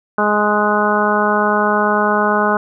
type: harmonic tone with a mistuned harmonic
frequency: 208.9 Hz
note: G#3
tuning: 10 cents sharp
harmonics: 1 / 2 / 3 / 4 / 5 / 6 / 7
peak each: -20 / -20 / -20 / -20 / -20 / -20 / -20 dBFS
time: 0.18-2.57 s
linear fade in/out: 2 ms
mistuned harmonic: 7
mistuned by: +16 cents
effects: none